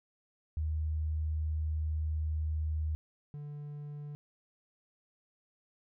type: tone pair in turn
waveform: sine / triangle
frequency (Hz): 77.7 / 146.68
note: D#2 / D3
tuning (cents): -2 / -2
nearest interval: major seventh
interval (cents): 1100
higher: second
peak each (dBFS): -30 / -38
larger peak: first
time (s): 0.57-2.95 / 3.34-4.15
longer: first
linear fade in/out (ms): 0
effects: none